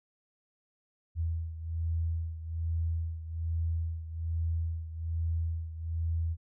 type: beating tone pair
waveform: sine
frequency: 82 / 83.2 Hz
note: E2 / E2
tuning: -9 / +17 cents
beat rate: 1.2 Hz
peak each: -31 / -36 dBFS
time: 1.15-6.37 s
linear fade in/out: 50 ms
effects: none